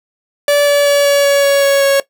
45% pulse tone with pitch steps, 578 / 574.3 / 570.7 / 567.1 / 563.5 / 559.9 / 556.4 / 552.9 Hz, D5 / D5 / D5 / C#5 / C#5 / C#5 / C#5 / C#5, -28 / -39 / -50 / +39 / +28 / +17 / +6 / -5 cents, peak -8 dBFS, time 0.48-2 s, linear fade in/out 2 ms, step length 190 ms, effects noise-tail reverb RT60 0.1 s tail -17 dB re dry

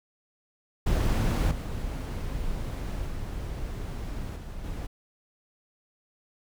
brown noise with level steps, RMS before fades -23 / -32 / -34 / -38 / -34 dBFS, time 0.86-4.87 s, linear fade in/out 10 ms, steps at 1.51 / 3.06 / 4.36 / 4.64 s, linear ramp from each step 2 ms, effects none

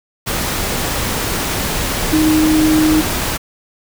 sine tone in noise, 311.1 Hz, D#4, in tune, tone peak -10 dBFS, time 2.12-3.02 s, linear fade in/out 20 ms, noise pink, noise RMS -19 dBFS, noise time 0.26-3.38 s, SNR +6 dB, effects none

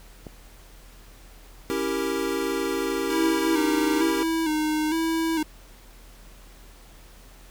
click, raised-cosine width 2 ms, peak -24 dBFS, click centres 0.268 s
square chord, C# diminished seventh, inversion none, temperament equal, 277.2 / 329.6 / 392 / 466.2 Hz, C#4 / E4 / G4 / Bb4, 0 / 0 / 0 / 0 cents, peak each -32 / -31 / -29 / -32 dBFS, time 1.7-4.23 s, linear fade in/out 0 ms
square tone with vibrato, 316.8 Hz, D#4, 31 cents sharp, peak -23 dBFS, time 3.1-5.43 s, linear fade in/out 5 ms, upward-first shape square, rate 1.1 Hz, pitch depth 50 cents each way
effects added 41 Hz sine -47 dBFS peak until 7.5 s + pink hiss -52 dBFS RMS until 7.5 s

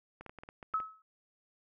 clicks, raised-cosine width 0.5 ms, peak -32 dBFS, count 9, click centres 0.21 / 0.263 / 0.295 / 0.387 / 0.435 / 0.489 / 0.628 / 0.738 / 0.802 s
sine tone with exponential decay, 1290 Hz, E6, 38 cents flat, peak -26 dBFS, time 0.74-1.02 s, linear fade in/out 2 ms, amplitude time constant 59 ms
effects none

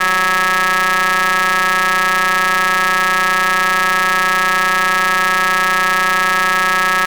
sawtooth ring-modulated tone, 183.1 Hz, F#3, 18 cents flat, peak -5 dBFS, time 0-7.06 s, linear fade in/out 10 ms, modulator 1480 Hz, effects none

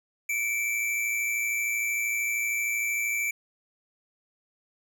square tone pair together, 2217 / 2330 Hz, C#7 / D7, 0 / -14 cents, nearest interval minor second, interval 86 cents, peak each -36 / -27 dBFS, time 0.29-3.31 s, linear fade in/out 5 ms, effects none

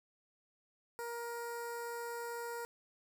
15% pulse tone with notch filter, 471.1 Hz, A#4, 18 cents sharp, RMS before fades -42 dBFS, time 0.99-2.65 s, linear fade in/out 0 ms, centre 3200 Hz, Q 0.51, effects none

